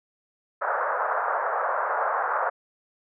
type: band-pass noise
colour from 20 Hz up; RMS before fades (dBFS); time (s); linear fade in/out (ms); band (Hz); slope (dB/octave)
white; -26; 0.61-2.5; 10; 500 to 1500; 48
effects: none